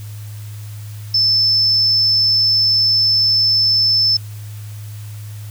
sine tone, 5274 Hz, E8, in tune, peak -11 dBFS, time 1.14-4.17 s, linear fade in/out 5 ms, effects added 105 Hz sine -28 dBFS peak until 5.5 s + white hiss -43 dBFS RMS until 5.5 s

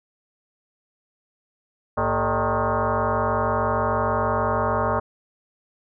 sine tone with frequency modulation, 231.8 Hz, A#3, 10 cents flat, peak -19 dBFS, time 1.97-5 s, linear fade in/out 10 ms, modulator 170 Hz, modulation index 6.4, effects none

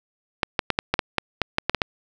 clicks, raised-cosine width 0.3 ms, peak -3 dBFS, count 12, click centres 0.432 / 0.592 / 0.703 / 0.789 / 0.94 / 0.992 / 1.183 / 1.417 / 1.584 / 1.696 / 1.747 / 1.818 s, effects none

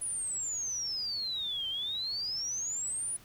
sine exponential two-way sweep, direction down then up, 9956 to 3084 to 9956 Hz, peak -32 dBFS, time 0.01-3.17 s, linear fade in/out 10 ms, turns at 1.68 s, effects added 112 Hz sine -63 dBFS peak until 3.24 s + pink hiss -57 dBFS RMS until 3.24 s

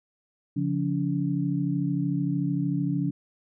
sine tone cluster, 142.2 / 175.5 / 285.3 Hz, C#3 / F3 / C#4, +45 / +9 / +50 cents, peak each -28 dBFS, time 0.56-3.11 s, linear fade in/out 10 ms, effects none

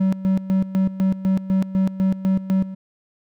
triangle tone with tremolo, 190.3 Hz, F#3, 49 cents sharp, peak -13 dBFS, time 0-2.75 s, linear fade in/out 10 ms, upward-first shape square, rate 4 Hz, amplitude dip 80%, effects none

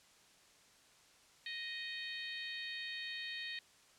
harmonic tone, 623 Hz, D#5, 2 cents sharp, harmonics 3 / 4 / 5 / 6 / 7, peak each -45 / -48 / -50 / -47 / -50 dBFS, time 1.46-3.59 s, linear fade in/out 2 ms, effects white hiss -65 dBFS RMS until 3.98 s + low-pass 8000 Hz 12 dB/octave

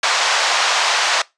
pink band-pass noise, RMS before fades -17 dBFS, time 0.03-1.22 s, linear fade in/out 5 ms, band 710 to 6500 Hz, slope 24 dB/octave, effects noise-tail reverb RT60 0.2 s tail -21 dB re dry + resampled to 22050 Hz

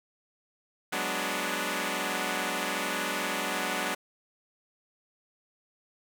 5% pulse chord, G# half-diminished seventh, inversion third, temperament equal, 185 / 207.7 / 246.9 / 293.7 Hz, F#3 / G#3 / B3 / D4, 0 / 0 / 0 / 0 cents, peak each -24 / -24 / -24 / -22 dBFS, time 0.92-3.95 s, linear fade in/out 10 ms, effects none

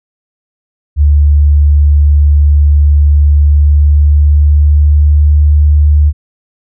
sine tone with pitch glide, 73.1 to 74.25 Hz, D2 to D2, -7 to +20 cents, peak -3 dBFS, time 0.96-6.13 s, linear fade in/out 50 ms, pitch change +27 cents, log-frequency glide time 3.35-5.4 s, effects none

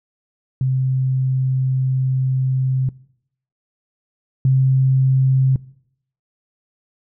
sine tone pair in turn, 130.81 / 132.1 Hz, C3 / C3, 0 / +17 cents, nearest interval unison, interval 17 cents, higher second, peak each -15 / -11 dBFS, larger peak second, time 0.61-2.89 / 4.45-5.56 s, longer first, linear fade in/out 2 ms, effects noise-tail reverb RT60 0.7 s tail -22 dB re dry

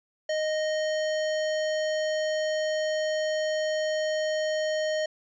square tone, 620 Hz, D#5, 6 cents flat, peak -26 dBFS, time 0.29-5.06 s, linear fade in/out 5 ms, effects resampled to 16000 Hz

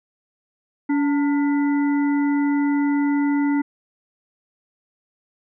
harmonic tone with a mistuned harmonic, 285 Hz, C#4, 48 cents sharp, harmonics 1 / 3 / 5 / 7, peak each -17 / -30 / -36 / -34 dBFS, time 0.89-3.62 s, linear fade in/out 10 ms, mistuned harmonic 3, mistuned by +82 cents, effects none

